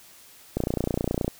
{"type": "click train", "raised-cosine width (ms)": 2, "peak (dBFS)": -11, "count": 22, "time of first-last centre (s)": [0.57, 1.279], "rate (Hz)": 29.6, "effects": ["white hiss -51 dBFS RMS until 1.39 s"]}